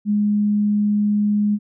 sine tone, 207.7 Hz, G#3, in tune, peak -15 dBFS, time 0.05-1.59 s, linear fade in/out 50 ms, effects none

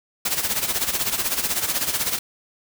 white noise with tremolo, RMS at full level -21 dBFS, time 0.25-2.19 s, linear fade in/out 5 ms, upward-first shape sine, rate 16 Hz, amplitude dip 70%, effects none

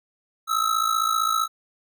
square ring-modulated tone, 1301 Hz, E6, 23 cents flat, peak -18 dBFS, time 0.47-1.48 s, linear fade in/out 50 ms, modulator 27.7 Hz, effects none

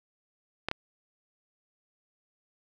clicks, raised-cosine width 0.3 ms, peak -13 dBFS, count 2, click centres 0.686 / 0.714 s, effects none

